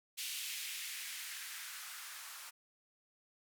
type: noise with band-pass filter sweep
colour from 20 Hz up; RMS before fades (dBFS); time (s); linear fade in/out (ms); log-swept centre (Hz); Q
violet; -45; 0.17-2.51; 20; 2900 to 1100; 1.9
effects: none